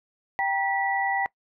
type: tone cluster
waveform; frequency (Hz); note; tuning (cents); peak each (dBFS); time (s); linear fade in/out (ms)
sine; 784 / 945 / 1955; G5 / A#5 / B6; 0 / +23 / -18; -25 / -31 / -27; 0.39-1.26; 0
effects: noise-tail reverb RT60 0.1 s tail -22 dB re dry